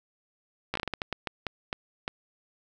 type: slowing click train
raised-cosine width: 0.3 ms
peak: -14 dBFS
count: 13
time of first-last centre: 0.74-2.079 s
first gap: 14 ms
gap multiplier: 1.34
effects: none